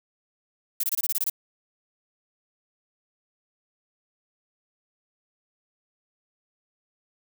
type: noise bursts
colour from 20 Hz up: violet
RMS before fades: -25 dBFS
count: 9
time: 0.8-1.299 s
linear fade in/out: 5 ms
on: 35 ms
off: 23 ms
effects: none